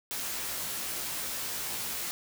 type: noise with comb filter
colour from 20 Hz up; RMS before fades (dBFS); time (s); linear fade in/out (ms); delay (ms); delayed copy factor
white; -35; 0.11-2.11; 0; 17; +0.75
effects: none